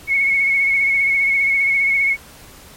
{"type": "tone with vibrato", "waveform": "sine", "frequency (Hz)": 2199, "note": "C#7", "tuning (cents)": -14, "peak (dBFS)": -13, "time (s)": [0.07, 2.17], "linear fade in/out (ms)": 50, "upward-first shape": "sine", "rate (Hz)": 15, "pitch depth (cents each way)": 29, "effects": ["pink hiss -42 dBFS RMS until 2.76 s", "MP3 64 kbps"]}